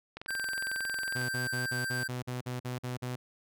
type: click train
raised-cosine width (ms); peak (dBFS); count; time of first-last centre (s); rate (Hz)
0.3; -25; 24; 0.17-1.215; 22
type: tone with vibrato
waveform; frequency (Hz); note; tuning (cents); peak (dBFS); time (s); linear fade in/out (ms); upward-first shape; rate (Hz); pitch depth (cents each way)
square; 1568; G6; 0; -33; 0.28-2.08; 10; triangle; 3.8; 8
type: tone bursts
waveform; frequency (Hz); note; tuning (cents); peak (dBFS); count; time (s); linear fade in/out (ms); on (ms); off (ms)
sawtooth; 125; B2; +21; -30; 11; 1.15-3.16; 10; 140; 47
effects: none